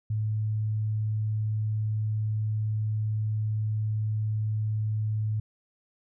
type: tone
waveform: sine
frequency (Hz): 107.8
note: A2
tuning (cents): -35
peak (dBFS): -25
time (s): 0.1-5.4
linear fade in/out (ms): 5
effects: none